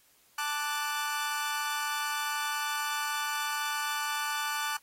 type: chord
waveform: sawtooth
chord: D major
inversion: second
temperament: equal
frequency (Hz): 880 / 1174.7 / 1480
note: A5 / D6 / F#6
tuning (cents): 0 / 0 / 0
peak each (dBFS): -31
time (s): 0.38-4.77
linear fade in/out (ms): 5
effects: white hiss -64 dBFS RMS until 4.82 s + AAC 48 kbps